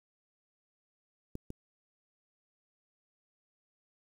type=clicks; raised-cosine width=3 ms; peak=-26 / -28 dBFS; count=2; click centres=1.354 / 1.504 s; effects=9-bit